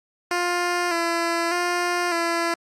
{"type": "tone with vibrato", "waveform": "10% pulse", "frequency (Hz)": 344.8, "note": "F4", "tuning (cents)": -22, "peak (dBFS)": -13, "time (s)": [0.31, 2.54], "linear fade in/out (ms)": 2, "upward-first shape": "square", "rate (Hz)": 0.83, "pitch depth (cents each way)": 37, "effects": ["low-pass 9000 Hz 12 dB/octave", "Opus 48 kbps"]}